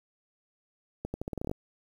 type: accelerating click train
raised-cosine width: 2 ms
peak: -20 dBFS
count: 11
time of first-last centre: 1.05-1.514 s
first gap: 90 ms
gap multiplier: 0.84
effects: 9-bit